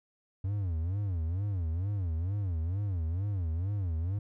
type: tone with vibrato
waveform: triangle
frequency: 90.7 Hz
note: F#2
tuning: 34 cents flat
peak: -27 dBFS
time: 0.44-4.19 s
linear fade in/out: 5 ms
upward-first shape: sine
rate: 2.2 Hz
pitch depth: 230 cents each way
effects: none